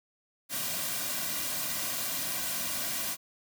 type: noise with comb filter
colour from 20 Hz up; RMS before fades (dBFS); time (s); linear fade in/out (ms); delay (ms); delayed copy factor
white; -33; 0.49-3.17; 50; 2.3; -0.7
effects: none